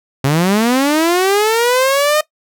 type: linear sweep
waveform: sawtooth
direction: up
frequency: 130.81 to 618 Hz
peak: -7 dBFS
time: 0.24-2.21 s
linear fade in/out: 5 ms
effects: noise-tail reverb RT60 0.1 s tail -18 dB re dry